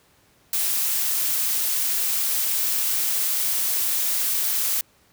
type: noise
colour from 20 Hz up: blue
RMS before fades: -23 dBFS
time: 0.53-4.81 s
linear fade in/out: 2 ms
effects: pink hiss -59 dBFS RMS until 5.12 s + high-pass 60 Hz 12 dB/octave